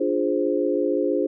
sine chord, D half-diminished seventh, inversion none, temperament equal, 293.7 / 349.2 / 415.3 / 523.3 Hz, D4 / F4 / Ab4 / C5, 0 / 0 / 0 / 0 cents, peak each -25 dBFS, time 0-1.27 s, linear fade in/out 10 ms, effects none

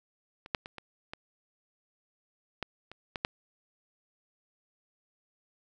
clicks, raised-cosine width 0.3 ms, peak -29 / -11 / -25 / -26 / -23 / -17 / -29 / -18 / -11 dBFS, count 9, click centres 0.461 / 0.548 / 0.659 / 0.783 / 1.135 / 2.627 / 2.916 / 3.158 / 3.249 s, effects none

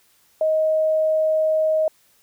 sine tone, 628 Hz, D#5, 16 cents sharp, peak -16 dBFS, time 0.41-1.88 s, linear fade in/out 2 ms, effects white hiss -59 dBFS RMS until 2.22 s

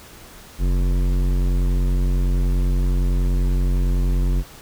sine tone with hard clipping, 45.32 Hz, F#1, 35 cents flat, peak -18 dBFS, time 0.58-4.44 s, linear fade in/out 50 ms, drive 14 dB, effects pink hiss -43 dBFS RMS until 4.61 s

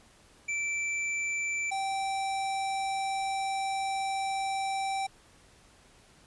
square tone pair in turn, 2332 / 778.2 Hz, D7 / G5, -13 / -13 cents, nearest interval octave + perfect fifth, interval 1900 cents, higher first, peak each -30 / -30 dBFS, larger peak neither, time 0.48-1.71 / 1.71-5.07 s, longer second, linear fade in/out 10 ms, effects pink hiss -59 dBFS RMS until 6.26 s + resampled to 24000 Hz

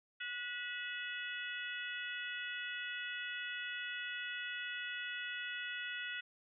harmonic tone with a mistuned harmonic, 487.2 Hz, B4, 24 cents flat, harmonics 3 / 4 / 5 / 6 / 7, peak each -43 / -45 / -47 / -49 / -50 dBFS, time 0.2-6.21 s, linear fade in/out 10 ms, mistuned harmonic 5, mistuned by +100 cents, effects none

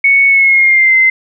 sine tone with pitch glide, 2217 to 2069 Hz, C#7 to C7, 0 to -20 cents, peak -5 dBFS, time 0.04-1.1 s, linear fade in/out 5 ms, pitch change -120 cents, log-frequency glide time 0.27-0.95 s, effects none

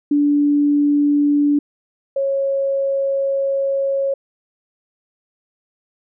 sine tone pair in turn, 290.4 / 548.2 Hz, D4 / C#5, -19 / -19 cents, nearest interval major seventh, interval 1100 cents, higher second, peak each -12 / -16 dBFS, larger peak first, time 0.11-1.59 / 2.16-4.14 s, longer second, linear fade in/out 5 ms, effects none

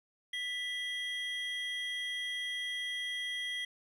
triangle tone pair together, 1975.5 / 3260 Hz, B6 / G#7, 0 / -33 cents, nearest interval major sixth, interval 867 cents, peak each -36 / -36 dBFS, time 0.33-3.65 s, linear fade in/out 5 ms, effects none

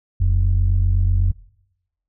sine tone pair together, 42.14 / 90.2 Hz, E1 / F#2, +39 / -44 cents, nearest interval octave + minor second, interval 1317 cents, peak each -15 dBFS, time 0.2-1.32 s, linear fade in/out 10 ms, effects noise-tail reverb RT60 0.9 s tail -22 dB re dry + tanh soft clip ceiling -9 dBFS

